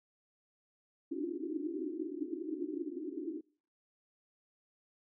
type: band-pass noise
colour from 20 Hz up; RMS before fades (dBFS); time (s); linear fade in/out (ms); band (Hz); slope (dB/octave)
pink; -39; 1.11-3.41; 10; 280 to 370; 96
effects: noise-tail reverb RT60 0.5 s tail -25 dB re dry